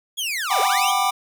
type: linear two-way sweep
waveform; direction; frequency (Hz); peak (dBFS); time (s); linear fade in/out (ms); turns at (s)
sawtooth; down then up; 3409 to 392.4 to 3409; -20; 0.17-0.92; 20; 0.6
type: chord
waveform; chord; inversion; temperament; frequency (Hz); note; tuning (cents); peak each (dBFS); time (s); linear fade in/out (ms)
square; G major seventh; third; equal with one note detuned; 740 / 784 / 987.8 / 1190.4; F#5 / G5 / B5 / D6; 0 / 0 / 0 / +23; -26 / -23 / -27 / -23; 0.5-1.11; 10
effects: none